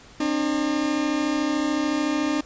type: tone pair together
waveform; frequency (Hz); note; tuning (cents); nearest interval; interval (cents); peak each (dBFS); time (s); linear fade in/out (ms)
40% pulse; 268.7 / 302.4; C4 / D#4; +46 / -49; major second; 205; -26 / -22; 0.2-2.41; 5
effects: pink hiss -48 dBFS RMS until 2.45 s + resampled to 16000 Hz